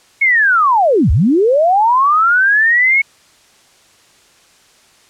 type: linear two-way sweep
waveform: sine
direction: down then up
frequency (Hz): 2217 to 57 to 2217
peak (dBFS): -8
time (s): 0.21-3.02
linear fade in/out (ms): 10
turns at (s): 1.11
effects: white hiss -49 dBFS RMS until 5.09 s + low-pass 8000 Hz 12 dB/octave